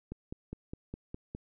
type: click train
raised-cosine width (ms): 3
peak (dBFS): -26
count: 7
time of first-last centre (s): 0.12-1.35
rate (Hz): 4.88
effects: none